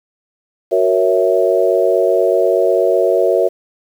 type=chord; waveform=sine; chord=F# dominant seventh; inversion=none; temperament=equal; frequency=370 / 466.2 / 554.4 / 659.3 Hz; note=F#4 / A#4 / C#5 / E5; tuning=0 / 0 / 0 / 0 cents; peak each=-16 dBFS; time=0.71-3.49 s; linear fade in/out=20 ms; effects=7-bit